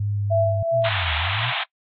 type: tone with vibrato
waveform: sine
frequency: 102.1 Hz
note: G#2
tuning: 29 cents flat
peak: -21 dBFS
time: 0-0.63 s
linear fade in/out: 5 ms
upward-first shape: sine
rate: 3 Hz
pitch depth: 11 cents each way
type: tone with tremolo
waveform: sine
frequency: 666 Hz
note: E5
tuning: 18 cents sharp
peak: -16 dBFS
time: 0.3-0.9 s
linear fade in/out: 20 ms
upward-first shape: sine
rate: 2.6 Hz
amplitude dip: 65%
type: linear two-way sweep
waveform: sine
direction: down then up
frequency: 129.6 to 73.42 to 129.6 Hz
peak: -25 dBFS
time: 0.71-1.53 s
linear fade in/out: 50 ms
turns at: 1.15 s
type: band-pass noise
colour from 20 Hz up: white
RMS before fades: -25 dBFS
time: 0.84-1.64 s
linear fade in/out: 10 ms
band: 650 to 3700 Hz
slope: 96 dB/octave
effects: noise-tail reverb RT60 0.1 s tail -24 dB re dry + AAC 48 kbps